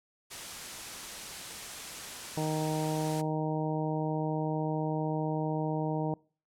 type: noise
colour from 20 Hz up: white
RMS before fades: -41 dBFS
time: 0.3-3.22 s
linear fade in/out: 20 ms
type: harmonic tone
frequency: 155.56 Hz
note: D#3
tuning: in tune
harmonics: 1 / 2 / 3 / 4 / 5 / 6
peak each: -32 / -35 / -37 / -38 / -39 / -40 dBFS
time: 2.37-6.14 s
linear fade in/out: 2 ms
effects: noise-tail reverb RT60 0.4 s tail -25 dB re dry + low-pass 10000 Hz 12 dB/octave